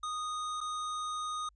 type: tone with dropouts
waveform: square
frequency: 1239 Hz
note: D#6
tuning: 8 cents flat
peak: -35 dBFS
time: 0.03-1.49 s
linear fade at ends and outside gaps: 5 ms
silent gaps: 0.606-0.611 s
effects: added 50 Hz sine -63 dBFS peak until 1.55 s + resampled to 22050 Hz